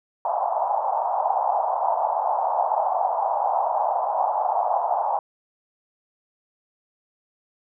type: band-pass noise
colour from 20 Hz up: pink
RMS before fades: -23 dBFS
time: 0.25-5.19 s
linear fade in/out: 2 ms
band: 690 to 920 Hz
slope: 48 dB/octave
effects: none